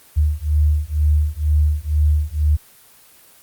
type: beating tone pair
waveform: sine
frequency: 74.3 / 76.4 Hz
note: D2 / D#2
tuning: +21 / -31 cents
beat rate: 2.1 Hz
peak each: -17 dBFS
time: 0.16-2.57 s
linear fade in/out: 20 ms
effects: white hiss -48 dBFS RMS until 3.42 s + Opus 24 kbps